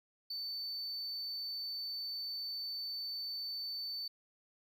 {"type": "tone", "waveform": "triangle", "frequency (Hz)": 4527, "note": "C#8", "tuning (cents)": 36, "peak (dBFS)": -37, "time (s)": [0.3, 4.08], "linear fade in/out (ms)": 5, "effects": []}